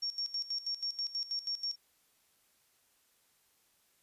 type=tone with tremolo; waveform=sine; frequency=5520 Hz; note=F8; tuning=21 cents flat; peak=-32 dBFS; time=0.02-1.76 s; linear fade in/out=10 ms; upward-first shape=square; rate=6.2 Hz; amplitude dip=80%; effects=white hiss -71 dBFS RMS until 4.02 s + resampled to 32000 Hz